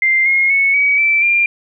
sine tone with pitch steps, 2093 / 2149 / 2207 / 2267 / 2328 / 2390 Hz, C7 / C7 / C#7 / C#7 / D7 / D7, 0 / +46 / -8 / +38 / -16 / +30 cents, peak -10 dBFS, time 0.02-1.46 s, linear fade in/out 2 ms, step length 240 ms, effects none

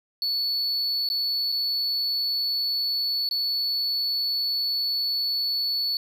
triangle tone with dropouts, 4435 Hz, C#8, in tune, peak -22 dBFS, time 0.22-5.97 s, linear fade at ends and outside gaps 1 ms, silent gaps 1.089-1.1 / 1.519-1.523 / 3.29-3.311 s, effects none

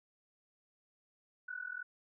sine tone with amplitude modulation, 1480 Hz, F#6, in tune, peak -36 dBFS, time 1.48-1.83 s, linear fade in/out 10 ms, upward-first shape sine, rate 41.6 Hz, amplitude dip 90%, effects none

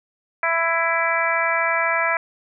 harmonic tone, 332 Hz, E4, 12 cents sharp, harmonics 2 / 3 / 4 / 5 / 6 / 7, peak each -25 / -25 / -25 / -25 / -25 / -25 dBFS, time 0.43-2.17 s, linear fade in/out 2 ms, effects none

